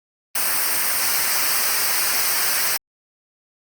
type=noise with comb filter; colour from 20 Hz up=white; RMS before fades=-20 dBFS; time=0.35-2.77 s; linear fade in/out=5 ms; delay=0.28 ms; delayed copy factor=-0.7; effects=Opus 32 kbps